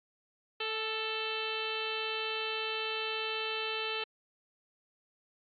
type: harmonic tone with a mistuned harmonic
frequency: 440.9 Hz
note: A4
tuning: 4 cents sharp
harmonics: 1 / 2 / 3 / 4 / 5 / 6 / 7 / 8 / 9 / 10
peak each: -39 / -44 / -42 / -45 / -48 / -38 / -39 / -47 / -44 / -51 dBFS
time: 0.6-4.04 s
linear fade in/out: 5 ms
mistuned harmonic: 2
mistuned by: -25 cents
effects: AAC 48 kbps